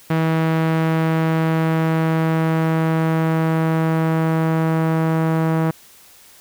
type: tone with low-pass filter sweep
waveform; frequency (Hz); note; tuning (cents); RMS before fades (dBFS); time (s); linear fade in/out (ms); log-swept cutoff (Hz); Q
sawtooth; 161.3; E3; -37; -18; 0.1-5.71; 5; 2300 to 1400; 0.86
effects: white hiss -47 dBFS RMS until 6.4 s